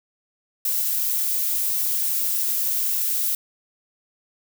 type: noise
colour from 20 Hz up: violet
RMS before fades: -23 dBFS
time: 0.65-3.35 s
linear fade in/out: 2 ms
effects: none